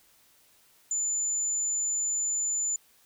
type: tone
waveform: sine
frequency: 7040 Hz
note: A8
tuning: in tune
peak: -26 dBFS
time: 0.91-2.76 s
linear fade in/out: 2 ms
effects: white hiss -62 dBFS RMS until 3.05 s

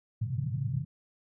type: band-pass noise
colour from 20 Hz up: pink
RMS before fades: -32 dBFS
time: 0.21-0.85 s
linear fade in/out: 5 ms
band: 110 to 150 Hz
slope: 48 dB/octave
effects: none

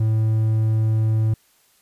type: tone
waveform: triangle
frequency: 110 Hz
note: A2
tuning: in tune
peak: -14 dBFS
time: 0-1.34 s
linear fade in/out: 5 ms
effects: white hiss -59 dBFS RMS until 1.81 s + resampled to 32000 Hz

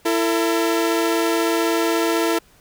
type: tone pair together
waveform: sawtooth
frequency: 333.9 / 450 Hz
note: E4 / A4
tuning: +22 / +39 cents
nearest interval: perfect fourth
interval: 517 cents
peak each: -15 / -18 dBFS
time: 0.05-2.39 s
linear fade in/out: 10 ms
effects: pink hiss -54 dBFS RMS until 2.6 s

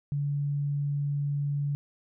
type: tone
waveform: sine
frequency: 143.4 Hz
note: D3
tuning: 41 cents flat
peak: -26 dBFS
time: 0.12-1.75 s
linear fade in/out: 0 ms
effects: none

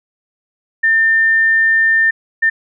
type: tone bursts at uneven times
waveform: sine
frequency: 1800 Hz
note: A6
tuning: 39 cents sharp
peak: -9 dBFS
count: 2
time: 0.83-2.11 / 2.42-2.5 s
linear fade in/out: 10 ms
effects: none

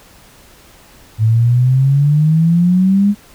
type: exponential sweep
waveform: sine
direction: up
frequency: 108.3 to 207.7 Hz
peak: -8 dBFS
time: 1.18-3.15 s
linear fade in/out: 50 ms
effects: pink hiss -44 dBFS RMS until 3.34 s

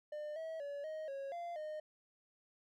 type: tone with pitch steps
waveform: triangle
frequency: 600 / 645 / 570 / 626 / 549 / 690 / 614 Hz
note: D5 / E5 / C#5 / D#5 / C#5 / F5 / D#5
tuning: +37 / -38 / +48 / +10 / -17 / -21 / -23 cents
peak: -39 dBFS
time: 0.12-1.8 s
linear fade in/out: 5 ms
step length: 240 ms
effects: none

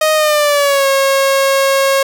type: tone with pitch glide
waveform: sawtooth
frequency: 622.3 to 544.9 Hz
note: D#5 to C#5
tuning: 0 to -30 cents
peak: -6 dBFS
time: 0.01-2.03 s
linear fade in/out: 5 ms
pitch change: -230 cents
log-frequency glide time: 0.14-0.87 s
effects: none

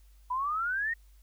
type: exponential sweep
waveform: sine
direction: up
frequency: 975 to 1891 Hz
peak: -28 dBFS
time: 0.3-0.94 s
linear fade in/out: 10 ms
effects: added 50 Hz sine -54 dBFS peak until 1.22 s + white hiss -69 dBFS RMS until 1.22 s

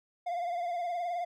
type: tone with vibrato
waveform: triangle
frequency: 698.5 Hz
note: F5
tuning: in tune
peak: -29 dBFS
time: 0.26-1.25 s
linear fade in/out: 10 ms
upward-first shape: triangle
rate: 19 Hz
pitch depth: 64 cents each way
effects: none

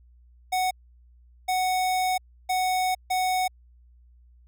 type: tone bursts at uneven times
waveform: square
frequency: 741 Hz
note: F#5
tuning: 2 cents sharp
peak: -23 dBFS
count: 4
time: 0.52-0.71 / 1.48-2.18 / 2.49-2.95 / 3.1-3.48 s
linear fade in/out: 10 ms
effects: added 60 Hz sine -52 dBFS peak until 4.47 s

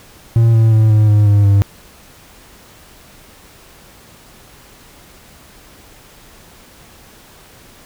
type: tone with pitch steps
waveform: triangle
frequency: 114.9 / 112.28 / 109.71 / 107.21 / 104.76 / 102.36 / 100.03 Hz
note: A#2 / A2 / A2 / A2 / G#2 / G#2 / G2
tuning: -25 / +36 / -5 / -44 / +16 / -25 / +36 cents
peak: -5 dBFS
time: 0.36-1.62 s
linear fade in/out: 0 ms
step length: 180 ms
effects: pink hiss -43 dBFS RMS until 7.85 s

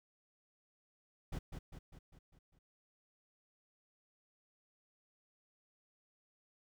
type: noise with echo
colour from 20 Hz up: brown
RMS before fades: -39 dBFS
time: 1.32-1.39 s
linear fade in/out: 10 ms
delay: 200 ms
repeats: 6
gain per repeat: -5 dB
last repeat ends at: 2.59 s
effects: none

